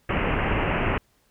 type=low-pass noise; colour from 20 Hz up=pink; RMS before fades=-24 dBFS; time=0.09-0.98 s; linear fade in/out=5 ms; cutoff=2900 Hz; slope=96 dB/octave; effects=pink hiss -65 dBFS RMS until 1.3 s